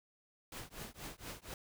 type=noise with tremolo; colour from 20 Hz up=pink; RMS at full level=-44 dBFS; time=0.52-1.54 s; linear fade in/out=2 ms; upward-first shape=triangle; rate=4.2 Hz; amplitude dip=100%; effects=none